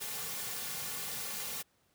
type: noise with comb filter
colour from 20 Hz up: white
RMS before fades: -39 dBFS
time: 0-1.63 s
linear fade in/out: 20 ms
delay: 3.1 ms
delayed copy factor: -0.75
effects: pink hiss -72 dBFS RMS until 1.94 s + high-pass 80 Hz 12 dB/octave